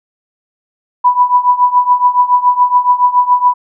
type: tone with tremolo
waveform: sine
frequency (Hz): 987.8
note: B5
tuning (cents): 0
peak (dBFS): -3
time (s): 1.04-3.54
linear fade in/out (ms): 10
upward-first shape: triangle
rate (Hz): 7.1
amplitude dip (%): 90
effects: none